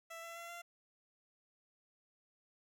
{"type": "tone with pitch steps", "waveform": "15% pulse", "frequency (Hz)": [663, 671.5, 680.1, 688.8], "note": ["E5", "E5", "F5", "F5"], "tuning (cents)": [10, 32, -46, -24], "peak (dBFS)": -40, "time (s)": [0.1, 0.62], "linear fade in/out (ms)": 10, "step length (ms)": 130, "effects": []}